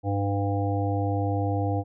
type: harmonic tone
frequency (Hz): 100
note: G2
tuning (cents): +35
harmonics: 1 / 3 / 5 / 7 / 8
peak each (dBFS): -25 / -30 / -32 / -33 / -34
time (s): 0.03-1.84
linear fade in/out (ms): 50
effects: none